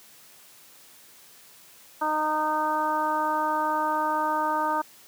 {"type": "harmonic tone", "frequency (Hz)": 307.4, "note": "D#4", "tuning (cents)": -21, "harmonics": [1, 2, 3, 4, 5], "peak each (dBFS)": [-34, -32, -25, -29, -35], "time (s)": [2.01, 4.82], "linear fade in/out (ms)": 10, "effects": ["white hiss -52 dBFS RMS until 5.07 s", "high-pass 100 Hz 12 dB/octave"]}